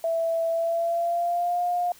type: tone with pitch glide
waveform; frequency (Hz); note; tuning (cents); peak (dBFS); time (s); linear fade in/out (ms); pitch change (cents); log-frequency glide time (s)
sine; 661 to 708.4; E5 to F5; +5 to +24; -22; 0.04-1.92; 2; +119; 0.49-1.62
effects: white hiss -52 dBFS RMS until 1.99 s